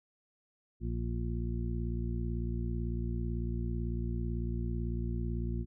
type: harmonic tone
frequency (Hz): 58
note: A#1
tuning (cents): -8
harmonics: 1 / 2 / 3 / 4 / 6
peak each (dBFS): -34 / -37 / -42 / -41 / -44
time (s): 0.8-5.66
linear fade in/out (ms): 50
effects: none